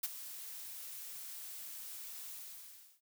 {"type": "noise with ADSR envelope", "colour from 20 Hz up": "blue", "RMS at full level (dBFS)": -34, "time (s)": [0.03, 3.01], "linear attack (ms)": 8, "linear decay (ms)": 32, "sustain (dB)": -13, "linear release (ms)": 700, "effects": []}